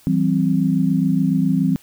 sine chord, C major, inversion first, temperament equal with one note detuned, 164.81 / 191.96 / 261.6 Hz, E3 / G3 / C4, 0 / -36 / 0 cents, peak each -19 dBFS, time 0.07-1.76 s, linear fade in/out 0 ms, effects white hiss -51 dBFS RMS until 1.82 s

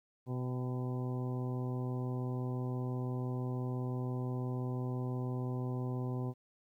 harmonic tone with a mistuned harmonic, 125.9 Hz, B2, 34 cents sharp, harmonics 1 / 2 / 3 / 4 / 5 / 6 / 7 / 8, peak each -35 / -41 / -44 / -49 / -53 / -52 / -55 / -53 dBFS, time 0.26-6.34 s, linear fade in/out 50 ms, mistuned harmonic 6, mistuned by +34 cents, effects 12-bit

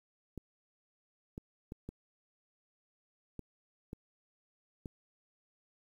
clicks, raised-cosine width 3 ms, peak -29 dBFS, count 7, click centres 0.377 / 1.379 / 1.721 / 1.89 / 3.393 / 3.931 / 4.858 s, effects 10-bit

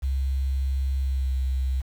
sine tone with pitch glide, 67 to 65.43 Hz, C2 to C2, +42 to +1 cents, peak -22 dBFS, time 0.02-1.82 s, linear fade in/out 20 ms, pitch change -41 cents, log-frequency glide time 0.99-1.35 s, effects 8-bit

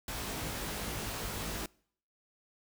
pink noise with comb filter, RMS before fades -38 dBFS, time 0.08-1.66 s, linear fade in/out 2 ms, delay 19 ms, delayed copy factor +0.8, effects noise-tail reverb RT60 0.6 s tail -25 dB re dry

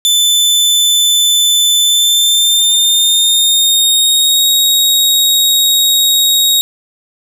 sawtooth tone with pitch glide, 3520 to 3773 Hz, A7 to A#7, 0 to +20 cents, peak -5 dBFS, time 0.05-6.61 s, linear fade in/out 0 ms, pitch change +120 cents, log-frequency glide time 1.81-4.49 s, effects none

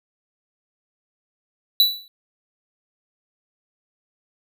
square tone with exponential decay, 3951 Hz, B7, in tune, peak -10 dBFS, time 1.8-2.08 s, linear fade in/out 1 ms, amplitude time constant 60 ms, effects none

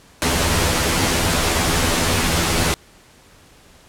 pink noise with comb filter, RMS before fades -18 dBFS, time 0.22-2.74 s, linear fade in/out 0 ms, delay 12 ms, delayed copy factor +1, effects pink hiss -49 dBFS RMS until 3.88 s + low-pass 11000 Hz 12 dB/octave

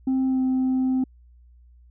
sine tone with pitch glide, 262.6 to 259.4 Hz, C4 to C4, +6 to -15 cents, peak -17 dBFS, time 0.07-1.04 s, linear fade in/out 5 ms, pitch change -21 cents, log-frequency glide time 0.27-0.41 s, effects tanh soft clip ceiling -18 dBFS + added 60 Hz sine -49 dBFS peak until 1.9 s

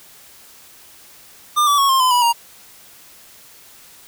square tone with pitch steps, 1200 / 1151.8 / 1105.5 / 1061.1 / 1018.4 / 977.5 / 938.2 Hz, D6 / D6 / C#6 / C6 / C6 / B5 / A#5, +37 / -34 / -5 / +24 / -47 / -18 / +11 cents, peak -13 dBFS, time 1.56-2.33 s, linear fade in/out 20 ms, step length 110 ms, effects white hiss -45 dBFS RMS until 4.07 s

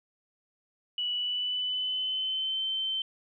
sine tone with pitch glide, 2949 to 3094 Hz, F#7 to G7, -6 to -23 cents, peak -28 dBFS, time 0.98-3.02 s, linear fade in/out 2 ms, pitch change +83 cents, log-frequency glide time 1.14-2.63 s, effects none

